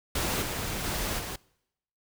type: noise with level steps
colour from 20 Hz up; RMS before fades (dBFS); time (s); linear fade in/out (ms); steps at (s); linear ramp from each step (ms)
pink; -29 / -33 / -31 / -36; 0.15-1.36; 5; 0.41 / 0.83 / 1.18; 20
effects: noise-tail reverb RT60 0.8 s tail -24 dB re dry